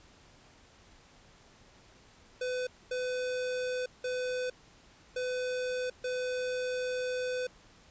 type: tone bursts at uneven times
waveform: square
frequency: 503 Hz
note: B4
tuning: 32 cents sharp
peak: -32 dBFS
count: 5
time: 2.41-2.67 / 2.91-3.86 / 4.04-4.5 / 5.16-5.9 / 6.04-7.47 s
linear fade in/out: 5 ms
effects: pink hiss -59 dBFS RMS until 7.9 s + resampled to 16000 Hz